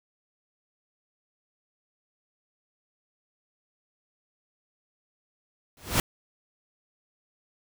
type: noise with exponential growth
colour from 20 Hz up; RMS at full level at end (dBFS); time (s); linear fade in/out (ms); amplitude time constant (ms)
pink; -19; 5.77-6; 1; 50
effects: none